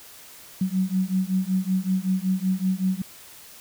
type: beating tone pair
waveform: sine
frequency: 185 / 190.3 Hz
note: F#3 / F#3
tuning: 0 / +49 cents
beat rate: 5.3 Hz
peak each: -24 dBFS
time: 0.61-3.02 s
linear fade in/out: 5 ms
effects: white hiss -46 dBFS RMS until 3.6 s